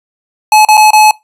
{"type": "tone with dropouts", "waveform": "square", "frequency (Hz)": 856, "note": "A5", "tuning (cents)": -48, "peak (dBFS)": -3, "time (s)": [0.52, 1.11], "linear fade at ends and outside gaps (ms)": 2, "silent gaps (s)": [[0.65, 0.686], [0.771, 0.776], [0.906, 0.932]], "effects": ["noise-tail reverb RT60 0.2 s tail -22 dB re dry", "resampled to 32000 Hz"]}